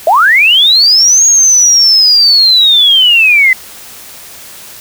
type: linear two-way sweep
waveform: sine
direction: up then down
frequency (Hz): 597 to 6645 to 2003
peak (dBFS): -3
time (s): 0.07-3.53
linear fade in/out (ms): 2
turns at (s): 1.25
effects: white hiss -31 dBFS RMS until 4.8 s